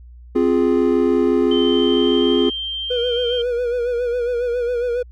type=chord; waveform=triangle; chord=F minor; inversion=second; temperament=equal; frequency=261.6 / 349.2 / 415.3 Hz; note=C4 / F4 / Ab4; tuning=0 / 0 / 0 cents; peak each=-16 dBFS; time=0.35-2.5 s; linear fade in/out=10 ms
type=tone with pitch glide; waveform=sine; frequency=3099 to 3153 Hz; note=G7 to G7; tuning=-21 to +9 cents; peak=-23 dBFS; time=1.51-3.42 s; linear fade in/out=5 ms; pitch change=+30 cents; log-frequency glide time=1.61-2.34 s
type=tone with vibrato; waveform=triangle; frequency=484 Hz; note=B4; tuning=35 cents flat; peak=-16 dBFS; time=2.9-5.03 s; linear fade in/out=10 ms; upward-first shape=sine; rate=7.3 Hz; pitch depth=53 cents each way
effects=added 60 Hz sine -38 dBFS peak until 5.11 s